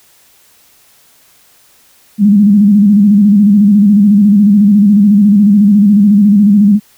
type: tone with vibrato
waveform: sine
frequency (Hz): 204.3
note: G#3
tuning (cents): -28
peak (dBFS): -3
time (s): 2.18-6.8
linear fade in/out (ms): 50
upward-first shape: square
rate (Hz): 14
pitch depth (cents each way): 62
effects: white hiss -47 dBFS RMS until 6.97 s